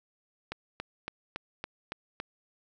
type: click train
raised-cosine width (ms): 0.3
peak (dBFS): -19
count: 7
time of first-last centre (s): 0.52-2.201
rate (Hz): 3.57
effects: none